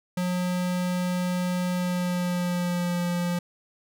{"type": "tone with pitch glide", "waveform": "square", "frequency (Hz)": [180, 175.28], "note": ["F#3", "F3"], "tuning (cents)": [-47, 7], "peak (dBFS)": -25, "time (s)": [0.17, 3.39], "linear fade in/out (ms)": 5, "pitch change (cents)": -46, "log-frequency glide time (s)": [1.73, 3.03], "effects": []}